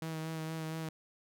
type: tone with vibrato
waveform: sawtooth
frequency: 159.9 Hz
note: D#3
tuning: 48 cents sharp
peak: -33 dBFS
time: 0.02-0.89 s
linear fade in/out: 2 ms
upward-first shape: sine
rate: 4.3 Hz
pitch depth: 20 cents each way
effects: none